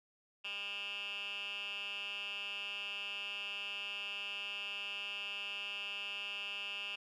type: tone with band-pass filter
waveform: 10% pulse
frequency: 201.7 Hz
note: G3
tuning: 50 cents sharp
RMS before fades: -42 dBFS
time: 0.44-6.96 s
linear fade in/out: 10 ms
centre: 2700 Hz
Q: 9.6
effects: none